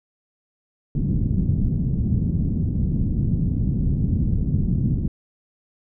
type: low-pass noise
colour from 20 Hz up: white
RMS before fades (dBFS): -21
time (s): 0.95-5.08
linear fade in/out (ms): 2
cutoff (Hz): 200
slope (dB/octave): 24
effects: none